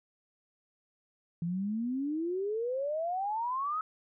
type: exponential sweep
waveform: sine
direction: up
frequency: 164.81 to 1300 Hz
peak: -30 dBFS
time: 1.42-3.81 s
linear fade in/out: 2 ms
effects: none